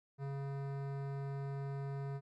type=tone with hard clipping; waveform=sine; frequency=138.59 Hz; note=C#3; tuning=in tune; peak=-40 dBFS; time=0.18-2.21 s; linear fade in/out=50 ms; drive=17 dB; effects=MP3 96 kbps